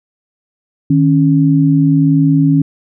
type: tone pair together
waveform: sine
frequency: 155.2 / 276.5 Hz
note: D#3 / C#4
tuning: -4 / -4 cents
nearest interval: minor seventh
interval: 1000 cents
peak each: -10 dBFS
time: 0.9-2.62 s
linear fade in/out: 5 ms
effects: none